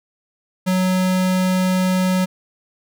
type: tone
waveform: square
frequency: 185 Hz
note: F#3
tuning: in tune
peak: -16 dBFS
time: 0.66-2.26 s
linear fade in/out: 20 ms
effects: none